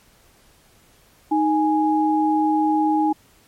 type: tone pair together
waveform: sine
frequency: 311.1 / 830.6 Hz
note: D#4 / G#5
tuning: 0 / 0 cents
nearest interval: octave + perfect fourth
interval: 1700 cents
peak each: -18 / -19 dBFS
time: 1.31-3.13 s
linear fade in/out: 10 ms
effects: pink hiss -55 dBFS RMS until 3.47 s + MP3 64 kbps